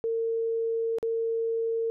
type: tone with dropouts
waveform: sine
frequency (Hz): 455.4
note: A#4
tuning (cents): -40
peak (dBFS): -25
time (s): 0.04-1.9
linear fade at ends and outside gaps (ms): 0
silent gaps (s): 0.985-1.028
effects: none